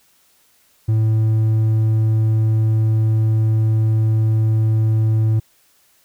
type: tone with hard clipping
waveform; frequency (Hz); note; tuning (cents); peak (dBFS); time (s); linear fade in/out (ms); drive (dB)
sine; 110; A2; 0; -14; 0.88-5.4; 10; 3
effects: white hiss -57 dBFS RMS until 6.04 s

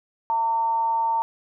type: tone with amplitude modulation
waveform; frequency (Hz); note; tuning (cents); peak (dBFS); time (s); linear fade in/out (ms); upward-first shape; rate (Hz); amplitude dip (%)
sine; 910; A#5; -42; -18; 0.3-1.22; 0; sine; 243; 35
effects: none

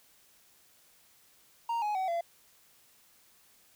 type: tone with pitch steps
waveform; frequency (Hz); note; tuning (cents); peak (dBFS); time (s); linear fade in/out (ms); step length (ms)
triangle; 930 / 838.2 / 755.4 / 680.8; A#5 / G#5 / F#5 / F5; -4 / +16 / +36 / -44; -27; 1.69-2.21; 5; 130
effects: white hiss -63 dBFS RMS until 3.75 s

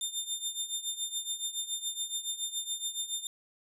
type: tone with tremolo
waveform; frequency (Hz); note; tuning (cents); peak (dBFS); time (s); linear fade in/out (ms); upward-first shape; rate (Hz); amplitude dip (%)
20% pulse; 3610; A7; +44; -24; 0.01-3.27; 2; triangle; 7.1; 85
effects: none

